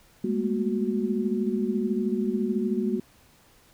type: tone cluster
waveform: sine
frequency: 203.2 / 216.9 / 235.4 / 368.6 Hz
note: G#3 / A3 / A#3 / F#4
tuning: -38 / -25 / +17 / -7 cents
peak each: -29 dBFS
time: 0.24-3 s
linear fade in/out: 5 ms
effects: pink hiss -58 dBFS RMS until 3.73 s